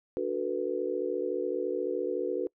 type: chord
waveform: sine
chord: B minor seventh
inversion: first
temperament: just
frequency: 296.3 / 370.4 / 444.5 / 493.9 Hz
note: D4 / F#4 / A4 / B4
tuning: +15 / +2 / +18 / 0 cents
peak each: -37 / -32 / -34 / -33 dBFS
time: 0.17-2.47 s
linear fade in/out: 0 ms
effects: noise-tail reverb RT60 0.1 s tail -25 dB re dry